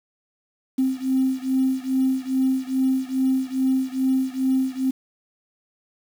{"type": "beating tone pair", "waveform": "sine", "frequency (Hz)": [261.4, 263.8], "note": ["C4", "C4"], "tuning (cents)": [-1, 14], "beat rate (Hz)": 2.4, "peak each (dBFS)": [-21, -22], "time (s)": [0.78, 4.91], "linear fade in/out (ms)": 10, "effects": ["tanh soft clip ceiling -11 dBFS", "7-bit"]}